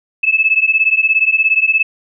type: beating tone pair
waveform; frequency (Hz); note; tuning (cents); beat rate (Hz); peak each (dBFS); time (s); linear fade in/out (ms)
sine; 2600 / 2617; E7 / E7; -24 / -13; 17; -13; 0.23-1.83; 10
effects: none